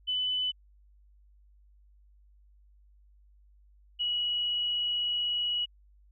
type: tone pair in turn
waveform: sine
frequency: 3003 / 2919 Hz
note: F#7 / F#7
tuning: +25 / -24 cents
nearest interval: unison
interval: 49 cents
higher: first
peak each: -27 dBFS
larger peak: neither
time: 0.07-0.52 / 3.99-5.66 s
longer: second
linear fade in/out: 20 ms
effects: added 50 Hz sine -57 dBFS peak until 6.11 s